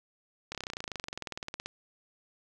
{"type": "slowing click train", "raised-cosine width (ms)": 0.2, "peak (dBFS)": -19, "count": 28, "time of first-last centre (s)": [0.52, 1.66], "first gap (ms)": 28, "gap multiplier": 1.03, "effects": []}